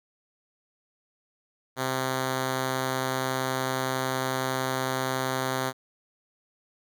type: tone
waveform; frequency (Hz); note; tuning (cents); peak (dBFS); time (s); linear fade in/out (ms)
5% pulse; 130.81; C3; 0; -15; 1.76-5.73; 50
effects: none